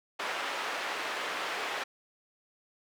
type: band-pass noise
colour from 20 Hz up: white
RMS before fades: -35 dBFS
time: 0.19-1.84 s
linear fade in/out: 10 ms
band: 480 to 2100 Hz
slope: 12 dB/octave
effects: none